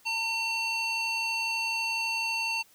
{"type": "tone with band-pass filter", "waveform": "square", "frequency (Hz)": 906, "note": "A#5", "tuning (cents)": -50, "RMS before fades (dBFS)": -30, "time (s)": [0.05, 2.63], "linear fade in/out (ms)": 20, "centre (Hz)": 3400, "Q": 2.6, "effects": ["white hiss -60 dBFS RMS until 2.74 s"]}